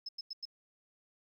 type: tone bursts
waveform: sine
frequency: 5200 Hz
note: E8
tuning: 24 cents flat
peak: -38 dBFS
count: 4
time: 0.06-0.454 s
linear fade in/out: 5 ms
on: 28 ms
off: 94 ms
effects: 12-bit